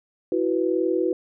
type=chord; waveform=sine; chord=E suspended second; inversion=none; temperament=equal; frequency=329.6 / 370 / 493.9 Hz; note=E4 / F#4 / B4; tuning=0 / 0 / 0 cents; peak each=-24 / -23 / -26 dBFS; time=0.32-1.13 s; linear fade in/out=2 ms; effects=none